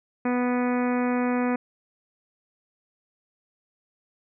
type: harmonic tone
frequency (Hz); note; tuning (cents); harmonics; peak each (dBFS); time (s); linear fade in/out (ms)
246.9; B3; 0; 1 / 2 / 3 / 4 / 5 / 6 / 7 / 8 / 9 / 10; -23 / -29 / -33 / -35 / -37 / -39 / -40 / -41 / -42 / -43; 0.25-1.56; 5
effects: none